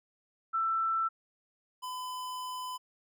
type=tone pair in turn; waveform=sine / square; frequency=1332 / 1008.6 Hz; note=E6 / B5; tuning=+18 / +36 cents; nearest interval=perfect fourth; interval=482 cents; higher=first; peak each=-27 / -37 dBFS; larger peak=first; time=0.53-1.09 / 1.82-2.78 s; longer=second; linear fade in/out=20 ms; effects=none